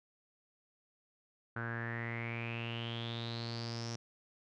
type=tone with low-pass filter sweep; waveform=sawtooth; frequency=116.4 Hz; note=A#2; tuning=2 cents flat; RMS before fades=-40 dBFS; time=1.56-3.96 s; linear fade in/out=5 ms; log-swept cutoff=1500 to 5700 Hz; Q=9.4; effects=none